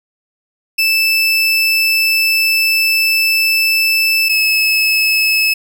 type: tone pair in turn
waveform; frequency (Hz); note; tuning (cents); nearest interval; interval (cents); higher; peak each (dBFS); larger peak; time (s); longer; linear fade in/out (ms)
30% pulse; 2637 / 2595; E7 / E7; 0 / -28; unison; 28; first; -8; neither; 0.78-4.29 / 4.29-5.54; first; 10
effects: none